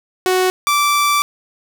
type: tone pair in turn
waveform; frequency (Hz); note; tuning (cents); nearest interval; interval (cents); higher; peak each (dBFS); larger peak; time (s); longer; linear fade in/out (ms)
sawtooth; 370 / 1166.2; F#4 / D6; 0 / -13; octave + minor sixth; 1987; second; -9; neither; 0.26-0.5 / 0.67-1.22; second; 0
effects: none